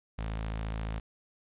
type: tone with notch filter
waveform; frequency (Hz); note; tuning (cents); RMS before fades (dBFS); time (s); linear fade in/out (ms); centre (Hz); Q
sawtooth; 54.4; A1; -19; -35; 0.18-1; 10; 350; 1.8
effects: resampled to 8000 Hz + 11-bit